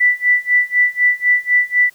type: tone with tremolo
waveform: sine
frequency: 1975.5 Hz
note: B6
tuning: in tune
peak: -8 dBFS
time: 0-1.9 s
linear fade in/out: 10 ms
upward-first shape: sine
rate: 4 Hz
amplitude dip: 95%
effects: white hiss -51 dBFS RMS until 1.94 s